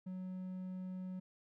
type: tone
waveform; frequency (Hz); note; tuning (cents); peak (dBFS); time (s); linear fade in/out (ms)
triangle; 185; F#3; 0; -39; 0.06-1.2; 10
effects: none